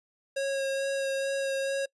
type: tone with vibrato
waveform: square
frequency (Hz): 545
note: C#5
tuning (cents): -29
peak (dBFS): -28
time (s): 0.36-1.86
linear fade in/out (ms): 10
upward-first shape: sine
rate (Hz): 2.3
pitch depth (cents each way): 13
effects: noise-tail reverb RT60 0.1 s tail -24 dB re dry + resampled to 24000 Hz